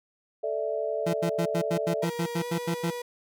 sine chord, A suspended fourth, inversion none, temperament equal, 440 / 587.3 / 659.3 Hz, A4 / D5 / E5, 0 / 0 / 0 cents, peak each -31 dBFS, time 0.43-2.05 s, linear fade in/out 10 ms
30% pulse tone bursts, 170 Hz, F3, 46 cents flat, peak -23 dBFS, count 12, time 1.06-2.907 s, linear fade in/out 10 ms, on 76 ms, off 85 ms
35% pulse tone with pitch glide, 474.5 to 485 Hz, A#4 to B4, +31 to -31 cents, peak -31 dBFS, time 2.02-3.02 s, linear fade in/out 5 ms, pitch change +38 cents, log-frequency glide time 2.36-2.47 s
effects none

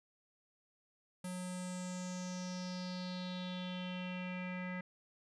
square tone with low-pass filter sweep, 181.9 Hz, F#3, 29 cents flat, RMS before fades -42 dBFS, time 1.24-4.81 s, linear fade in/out 5 ms, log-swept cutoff 10000 to 2000 Hz, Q 5, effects none

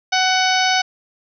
harmonic tone, 747 Hz, F#5, 16 cents sharp, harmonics 1 / 2 / 3 / 4 / 5 / 6 / 7 / 8, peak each -18 / -21 / -23 / -24 / -25 / -26 / -26 / -27 dBFS, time 0.12-0.82 s, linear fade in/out 10 ms, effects none

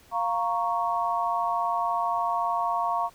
sine chord, Bb minor, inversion second, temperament equal, 698.5 / 932.3 / 1108.7 Hz, F5 / Bb5 / Db6, 0 / 0 / 0 cents, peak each -28 dBFS, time 0.11-3.1 s, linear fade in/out 50 ms, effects pink hiss -56 dBFS RMS until 3.14 s

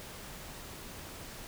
silence, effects pink hiss -46 dBFS RMS until 1.47 s

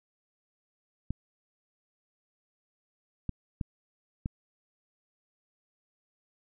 clicks, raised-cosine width 5 ms, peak -19 dBFS, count 4, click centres 1.106 / 3.293 / 3.612 / 4.259 s, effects none

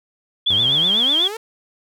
sine tone with vibrato, 3336 Hz, G#7, 7 cents sharp, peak -14 dBFS, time 0.46-1.28 s, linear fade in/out 10 ms, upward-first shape triangle, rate 8.1 Hz, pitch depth 120 cents each way
sawtooth exponential sweep, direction up, 91.5 to 464.3 Hz, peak -23 dBFS, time 0.5-1.37 s, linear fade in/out 5 ms
effects none

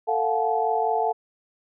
sine tone cluster, 446 / 697 / 742 / 862 Hz, A4 / F5 / F#5 / A5, +23 / -4 / +5 / -36 cents, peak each -26 dBFS, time 0.07-1.13 s, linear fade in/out 20 ms, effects none

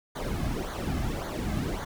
brown noise with flanger, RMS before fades -31 dBFS, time 0.15-1.85 s, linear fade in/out 10 ms, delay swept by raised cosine 0.37 to 2.17 ms, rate 1.8 Hz, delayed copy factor -0.7, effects none

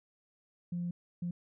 sine tone bursts at uneven times, 174.4 Hz, F3, 2 cents flat, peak -32 dBFS, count 2, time 0.72-0.91 / 1.22-1.31 s, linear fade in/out 5 ms, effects tanh soft clip ceiling -28 dBFS

